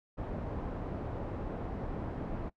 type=low-pass noise; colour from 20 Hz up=pink; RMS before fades=-38 dBFS; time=0.17-2.5 s; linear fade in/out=20 ms; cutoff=770 Hz; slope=12 dB/octave; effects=noise-tail reverb RT60 0.1 s tail -21 dB re dry